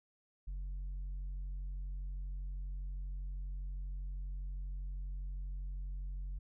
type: tone with tanh clipping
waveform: sine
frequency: 46.25 Hz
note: F#1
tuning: in tune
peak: -39 dBFS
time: 0.47-6.39 s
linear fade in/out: 10 ms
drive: 3 dB
effects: none